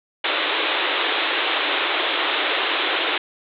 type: band-pass noise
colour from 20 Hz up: white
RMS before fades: -22 dBFS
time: 0.24-3.18 s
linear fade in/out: 5 ms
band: 290 to 3800 Hz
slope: 96 dB/octave
effects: none